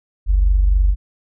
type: tone pair together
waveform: sine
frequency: 47.65 / 71.4 Hz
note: G1 / D2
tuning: -48 / -48 cents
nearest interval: perfect fifth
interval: 700 cents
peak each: -11 / -23 dBFS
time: 0.26-0.96 s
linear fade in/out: 50 ms
effects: none